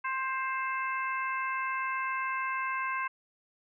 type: harmonic tone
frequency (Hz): 527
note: C5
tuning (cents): +12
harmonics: 2 / 3 / 4 / 5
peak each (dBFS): -32 / -36 / -38 / -40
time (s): 0.04-3.08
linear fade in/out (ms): 10
effects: none